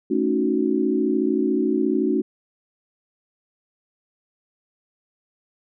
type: chord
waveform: sine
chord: D# half-diminished seventh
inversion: second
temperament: equal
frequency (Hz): 220 / 277.2 / 311.1 / 370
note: A3 / C#4 / D#4 / F#4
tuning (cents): 0 / 0 / 0 / 0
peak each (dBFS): -25 / -23 / -24 / -23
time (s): 0.1-2.22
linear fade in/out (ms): 10
effects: none